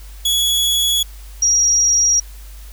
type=tone pair in turn; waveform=sawtooth / sine; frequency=3372 / 5692 Hz; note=G#7 / F8; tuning=+26 / +32 cents; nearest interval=major sixth; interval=906 cents; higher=second; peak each=-11 dBFS; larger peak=neither; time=0.25-1.03 / 1.42-2.2 s; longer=neither; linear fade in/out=5 ms; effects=added 50 Hz sine -33 dBFS peak until 2.72 s + white hiss -45 dBFS RMS until 2.72 s